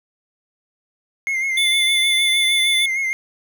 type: tone with vibrato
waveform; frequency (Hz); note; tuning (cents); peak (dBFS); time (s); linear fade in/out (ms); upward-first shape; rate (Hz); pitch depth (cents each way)
triangle; 2127; C7; +28; -17; 1.27-3.13; 0; sine; 6.5; 45
type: tone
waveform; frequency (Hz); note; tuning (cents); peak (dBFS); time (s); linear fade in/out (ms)
square; 3500; A7; -10; -17; 1.57-2.86; 5
effects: none